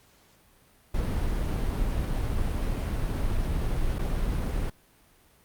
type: noise with dropouts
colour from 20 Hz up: brown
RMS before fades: -27 dBFS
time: 0.94-4.7 s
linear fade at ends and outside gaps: 5 ms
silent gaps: 3.986-3.99 s
effects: pink hiss -60 dBFS RMS until 5.44 s + Opus 48 kbps